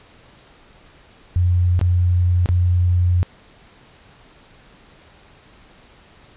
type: tone with dropouts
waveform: sine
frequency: 88.9 Hz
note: F2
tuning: 31 cents sharp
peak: -13 dBFS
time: 1.36-3.23 s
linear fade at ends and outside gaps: 0 ms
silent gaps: 1.792-1.813 / 2.459-2.489 s
effects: pink hiss -49 dBFS RMS until 6.36 s + resampled to 8000 Hz